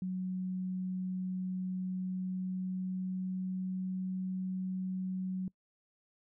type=tone with pitch glide; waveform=sine; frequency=185 to 186.39 Hz; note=F#3 to F#3; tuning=0 to +13 cents; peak=-33 dBFS; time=0.02-5.48 s; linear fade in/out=2 ms; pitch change=+13 cents; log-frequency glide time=1.79-4.17 s; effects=noise-tail reverb RT60 0.1 s tail -24 dB re dry